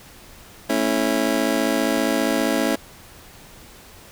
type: chord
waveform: 25% pulse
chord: A major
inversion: none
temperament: just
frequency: 220 / 275 / 330 Hz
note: A3 / C#4 / E4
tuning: 0 / -14 / +2 cents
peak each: -21 / -18 / -21 dBFS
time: 0.69-2.76 s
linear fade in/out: 10 ms
effects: pink hiss -45 dBFS RMS until 4.11 s